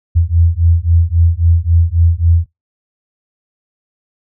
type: beating tone pair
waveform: sine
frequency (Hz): 82.41 / 86.11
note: E2 / F2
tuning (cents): 0 / -24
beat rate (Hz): 3.7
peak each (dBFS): -11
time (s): 0.15-2.46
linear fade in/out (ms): 20
effects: noise-tail reverb RT60 0.2 s tail -26 dB re dry